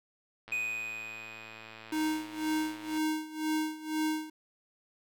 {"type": "click train", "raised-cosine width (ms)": 0.3, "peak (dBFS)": -31, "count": 278, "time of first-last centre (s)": [0.48, 2.975], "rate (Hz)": 111}
{"type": "tone with exponential decay", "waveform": "triangle", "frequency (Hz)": 2489, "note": "D#7", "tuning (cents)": 0, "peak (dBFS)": -27, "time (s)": [0.52, 2.46], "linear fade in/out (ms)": 2, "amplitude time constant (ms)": 420}
{"type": "tone with tremolo", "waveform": "square", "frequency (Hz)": 311.1, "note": "D#4", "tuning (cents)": 0, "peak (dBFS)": -28, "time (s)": [1.92, 4.3], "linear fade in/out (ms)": 5, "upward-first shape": "sine", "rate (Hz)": 2, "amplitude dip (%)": 85}
{"effects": []}